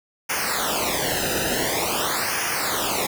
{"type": "noise with flanger", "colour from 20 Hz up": "pink", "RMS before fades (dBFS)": -24, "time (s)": [0.29, 3.07], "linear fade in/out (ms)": 10, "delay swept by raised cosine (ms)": [0.25, 0.91], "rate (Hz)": 0.47, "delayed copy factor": -1, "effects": []}